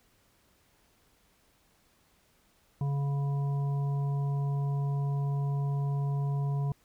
harmonic tone, 140.7 Hz, C#3, 26 cents sharp, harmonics 1 / 3 / 5 / 7, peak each -27 / -45 / -46 / -46 dBFS, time 2.81-6.72 s, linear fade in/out 2 ms, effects pink hiss -67 dBFS RMS until 6.84 s

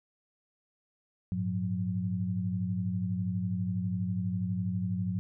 sine tone cluster, 99.6 / 111.8 / 181.2 Hz, G2 / A2 / F#3, +28 / +28 / -36 cents, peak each -34 / -36 / -31 dBFS, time 1.32-5.19 s, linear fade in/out 0 ms, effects none

